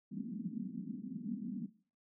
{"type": "band-pass noise", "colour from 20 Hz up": "pink", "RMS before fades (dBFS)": -42, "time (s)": [0.11, 1.67], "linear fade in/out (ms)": 10, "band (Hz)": [190, 250], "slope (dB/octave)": 48, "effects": ["noise-tail reverb RT60 0.4 s tail -17 dB re dry"]}